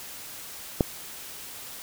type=click; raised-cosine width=2 ms; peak=-6 dBFS; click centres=0.808 s; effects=white hiss -41 dBFS RMS until 1.82 s

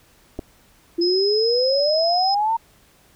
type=clicks; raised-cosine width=2 ms; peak=-16 dBFS; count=2; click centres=0.39 / 0.393 s
type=exponential sweep; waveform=sine; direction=up; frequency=336 to 929 Hz; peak=-17 dBFS; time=0.98-2.57 s; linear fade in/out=10 ms
type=tone; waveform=sine; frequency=5110 Hz; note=D#8; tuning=45 cents sharp; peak=-21 dBFS; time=1.01-2.35 s; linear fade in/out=10 ms
effects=pink hiss -55 dBFS RMS until 3.15 s

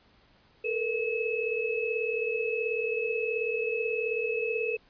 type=tone cluster; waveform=sine; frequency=438.7 / 454.5 / 477.2 / 2585 Hz; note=A4 / A#4 / A#4 / E7; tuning=-5 / -44 / +41 / -34 cents; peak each=-31 / -40 / -32 / -32 dBFS; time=0.64-4.77 s; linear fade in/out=10 ms; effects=pink hiss -62 dBFS RMS until 4.89 s + resampled to 11025 Hz

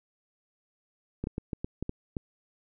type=clicks; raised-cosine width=3 ms; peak=-19 dBFS; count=8; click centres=1.24 / 1.271 / 1.381 / 1.532 / 1.645 / 1.826 / 1.894 / 2.168 s; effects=none

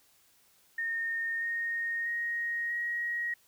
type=tone with pitch steps; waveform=sine; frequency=1835 / 1854.2 / 1873.6 / 1893.1 Hz; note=A#6 / A#6 / A#6 / A#6; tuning=-28 / -10 / +8 / +26 cents; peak=-30 dBFS; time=0.78-3.34 s; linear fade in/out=5 ms; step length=640 ms; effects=white hiss -65 dBFS RMS until 3.47 s

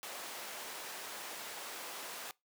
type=high-pass noise; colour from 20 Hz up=pink; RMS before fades=-45 dBFS; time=0.03-2.31 s; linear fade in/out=0 ms; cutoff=540 Hz; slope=12 dB/octave; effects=noise-tail reverb RT60 0.2 s tail -23 dB re dry

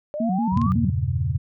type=exponential sweep; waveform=sine; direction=up; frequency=580 to 1218 Hz; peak=-26 dBFS; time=0.14-0.72 s; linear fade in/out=0 ms
type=tone with vibrato; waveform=sine; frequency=207.7 Hz; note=G#3; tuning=in tune; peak=-20 dBFS; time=0.2-0.9 s; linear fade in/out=5 ms; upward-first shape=square; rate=5.4 Hz; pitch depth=190 cents each way
type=chord; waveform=sine; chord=E diminished seventh; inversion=none; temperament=equal with one note detuned; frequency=82.41 / 98 / 119.54 / 138.59 Hz; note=E2 / G2 / Bb2 / Db3; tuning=0 / 0 / +44 / 0 cents; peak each=-26 dBFS; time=0.52-1.38 s; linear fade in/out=10 ms
type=clicks; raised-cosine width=0.2 ms; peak=-22 dBFS; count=2; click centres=0.574 / 0.616 s
effects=none

